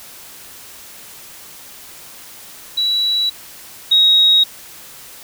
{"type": "tone pair in turn", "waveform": "sine", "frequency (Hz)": [3920, 3780], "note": ["B7", "A#7"], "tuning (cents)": [-14, 23], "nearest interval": "minor second", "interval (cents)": 63, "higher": "first", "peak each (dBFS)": [-14, -8], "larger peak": "second", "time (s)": [[2.77, 3.3], [3.91, 4.44]], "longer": "neither", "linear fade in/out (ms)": 10, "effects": ["white hiss -38 dBFS RMS until 5.23 s"]}